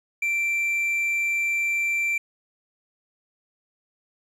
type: tone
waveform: triangle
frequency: 2349 Hz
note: D7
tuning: in tune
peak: -20 dBFS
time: 0.22-2.18 s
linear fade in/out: 5 ms
effects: resampled to 32000 Hz + 9-bit